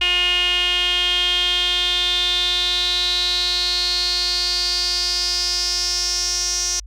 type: tone with band-pass filter sweep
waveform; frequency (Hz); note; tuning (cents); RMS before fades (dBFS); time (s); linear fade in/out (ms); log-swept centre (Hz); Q
sawtooth; 356.8; F4; +37; -20; 0.01-6.8; 5; 2800 to 5800; 8
effects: added 50 Hz sine -35 dBFS peak until 6.86 s